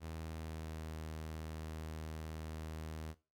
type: tone with pitch glide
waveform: sawtooth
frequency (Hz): 80.1 to 78.91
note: E2 to D#2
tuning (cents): -49 to +25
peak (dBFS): -39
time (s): 0-3.15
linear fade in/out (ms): 50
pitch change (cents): -26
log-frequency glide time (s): 0.19-0.94
effects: noise-tail reverb RT60 0.3 s tail -17 dB re dry + Opus 48 kbps